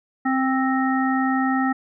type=harmonic tone with a mistuned harmonic; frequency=263 Hz; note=C4; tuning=9 cents sharp; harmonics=1 / 3 / 5 / 7; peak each=-20 / -25 / -27 / -28 dBFS; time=0.25-1.73 s; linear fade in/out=10 ms; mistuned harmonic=7; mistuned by=+20 cents; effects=none